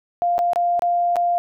sine tone with dropouts, 698.5 Hz, F5, in tune, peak -16 dBFS, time 0.22-1.38 s, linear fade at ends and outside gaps 0 ms, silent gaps 0.381-0.39 / 0.533-0.559 / 0.794-0.821 / 1.158-1.166 s, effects none

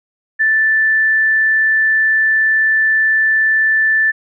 sine tone, 1761 Hz, A6, 1 cent sharp, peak -10 dBFS, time 0.39-4.12 s, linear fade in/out 20 ms, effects none

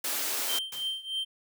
white high-pass noise, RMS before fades -31 dBFS, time 0.04-0.59 s, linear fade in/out 5 ms, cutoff 240 Hz, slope 96 dB/octave
triangle tone with tremolo, 3136 Hz, G7, in tune, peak -26 dBFS, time 0.48-1.25 s, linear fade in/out 20 ms, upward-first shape triangle, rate 3.2 Hz, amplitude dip 90%
white noise with exponential decay, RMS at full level -38 dBFS, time 0.72-1.1 s, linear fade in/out 5 ms, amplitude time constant 82 ms
effects none

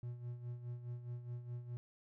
triangle tone with tremolo, 121.1 Hz, B2, 34 cents flat, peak -38 dBFS, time 0.03-1.77 s, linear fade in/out 0 ms, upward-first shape sine, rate 4.8 Hz, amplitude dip 65%, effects none

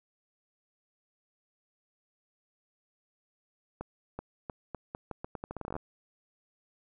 accelerating click train, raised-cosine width 1 ms, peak -23 dBFS, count 19, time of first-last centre 3.81-5.765 s, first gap 380 ms, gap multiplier 0.81, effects none

